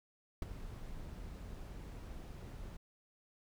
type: noise with ADSR envelope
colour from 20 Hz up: brown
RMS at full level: -34 dBFS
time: 0.42-2.77 s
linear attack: 3 ms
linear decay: 15 ms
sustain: -13 dB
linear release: 7 ms
effects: none